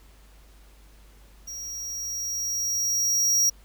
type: tone with level ramp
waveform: square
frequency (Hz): 5680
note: F8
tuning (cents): +28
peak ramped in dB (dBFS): -35 to -18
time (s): 1.47-3.5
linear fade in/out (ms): 10
effects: added 50 Hz sine -50 dBFS peak until 3.64 s + pink hiss -58 dBFS RMS until 3.64 s